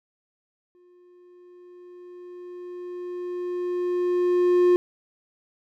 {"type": "tone with exponential growth", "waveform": "triangle", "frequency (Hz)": 356.5, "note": "F4", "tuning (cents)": 36, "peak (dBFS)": -12, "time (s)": [0.75, 4.76], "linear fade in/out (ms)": 0, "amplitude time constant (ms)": 870, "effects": []}